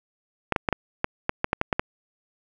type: clicks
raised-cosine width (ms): 0.5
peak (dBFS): -6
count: 11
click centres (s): 0.523 / 0.562 / 0.688 / 0.727 / 1.044 / 1.294 / 1.444 / 1.531 / 1.614 / 1.728 / 1.795
effects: none